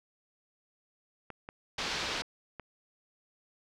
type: clicks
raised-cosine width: 0.5 ms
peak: -27 dBFS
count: 4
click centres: 1.303 / 1.489 / 2.22 / 2.597 s
type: low-pass noise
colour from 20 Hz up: white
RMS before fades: -35 dBFS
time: 1.78-2.22 s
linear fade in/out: 5 ms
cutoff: 4900 Hz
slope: 24 dB/octave
effects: none